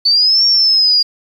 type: linear two-way sweep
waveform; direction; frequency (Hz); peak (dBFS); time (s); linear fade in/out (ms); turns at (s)
sine; up then down; 4470 to 5540 to 4805; -8; 0.05-1.03; 10; 0.45
effects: 7-bit